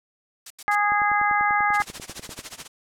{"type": "noise bursts", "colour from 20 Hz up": "blue", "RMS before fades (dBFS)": -34, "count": 3, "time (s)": [0.46, 0.754], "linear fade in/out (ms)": 5, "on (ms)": 44, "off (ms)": 81}
{"type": "harmonic tone", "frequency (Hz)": 412.5, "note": "G#4", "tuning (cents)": -12, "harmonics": [2, 3, 4, 5], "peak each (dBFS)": [-22, -24, -25, -26], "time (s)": [0.68, 1.82], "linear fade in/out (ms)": 0}
{"type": "click train", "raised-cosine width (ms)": 2, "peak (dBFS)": -25, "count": 16, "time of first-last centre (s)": [0.92, 2.391], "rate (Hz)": 10.2}
{"type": "noise with tremolo", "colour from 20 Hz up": "white", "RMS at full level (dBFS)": -33, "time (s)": [1.73, 2.68], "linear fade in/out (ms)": 20, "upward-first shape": "sine", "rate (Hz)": 14, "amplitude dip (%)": 90}
{"effects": ["low-pass 9000 Hz 12 dB/octave"]}